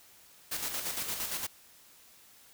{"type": "noise with tremolo", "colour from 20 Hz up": "white", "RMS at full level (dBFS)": -34, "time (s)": [0.51, 1.47], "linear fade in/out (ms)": 10, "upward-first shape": "square", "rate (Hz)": 8.7, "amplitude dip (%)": 45, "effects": ["white hiss -58 dBFS RMS until 2.53 s"]}